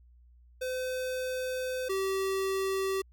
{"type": "tone pair in turn", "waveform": "square", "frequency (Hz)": [511, 385.3], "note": ["C5", "G4"], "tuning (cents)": [-41, -30], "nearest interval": "perfect fourth", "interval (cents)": 489, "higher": "first", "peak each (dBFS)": [-32, -29], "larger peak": "second", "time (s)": [[0.61, 1.89], [1.89, 3.02]], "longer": "first", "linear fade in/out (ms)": 10, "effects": ["added 60 Hz sine -55 dBFS peak until 3.12 s"]}